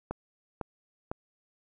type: click train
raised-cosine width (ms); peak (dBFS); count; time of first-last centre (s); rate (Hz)
1; -19; 3; 0.11-1.115; 1.99
effects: none